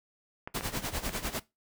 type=clicks; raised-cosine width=0.5 ms; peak=-22 dBFS; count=4; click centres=0.475 / 0.574 / 0.609 / 1.093 s
type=noise with tremolo; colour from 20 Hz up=pink; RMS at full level=-32 dBFS; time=0.54-1.4 s; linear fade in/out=10 ms; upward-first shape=sine; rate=10 Hz; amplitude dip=80%
effects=noise-tail reverb RT60 0.2 s tail -19 dB re dry